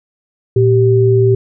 sine tone pair together, 115.6 / 388.8 Hz, A#2 / G4, -14 / -14 cents, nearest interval octave + major sixth, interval 2100 cents, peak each -10 dBFS, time 0.56-1.35 s, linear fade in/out 5 ms, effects none

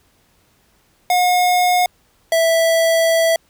square tone pair in turn, 721 / 658 Hz, F#5 / E5, -45 / -3 cents, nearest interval major second, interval 158 cents, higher first, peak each -13 dBFS, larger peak neither, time 1.1-1.86 / 2.32-3.36 s, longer second, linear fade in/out 2 ms, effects pink hiss -58 dBFS RMS until 3.49 s

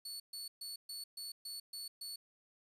sawtooth tone bursts, 4435 Hz, C#8, in tune, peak -40 dBFS, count 8, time 0.05-2.16 s, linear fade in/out 5 ms, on 150 ms, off 130 ms, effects resampled to 32000 Hz + 11-bit

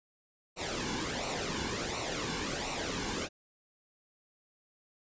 pink noise with flanger, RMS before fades -35 dBFS, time 0.56-3.29 s, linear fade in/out 50 ms, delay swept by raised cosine 0.6 to 1.6 ms, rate 1.4 Hz, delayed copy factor -0.65, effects resampled to 16000 Hz

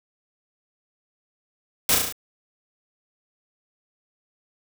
white noise with echo, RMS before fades -19 dBFS, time 1.89-1.95 s, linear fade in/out 2 ms, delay 35 ms, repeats 5, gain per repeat -3 dB, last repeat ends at 2.125 s, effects none

